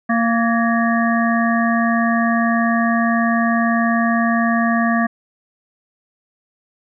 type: harmonic tone with a mistuned harmonic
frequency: 230.2 Hz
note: A#3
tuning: 22 cents flat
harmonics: 1 / 3 / 5 / 7 / 8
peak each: -16 / -21 / -23 / -24 / -25 dBFS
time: 0.09-5.07 s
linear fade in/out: 10 ms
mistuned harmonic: 7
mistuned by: +69 cents
effects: none